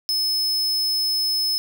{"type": "tone", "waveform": "45% pulse", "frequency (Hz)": 5200, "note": "E8", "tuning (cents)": -24, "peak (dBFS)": -20, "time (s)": [0.09, 1.58], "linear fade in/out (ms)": 0, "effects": []}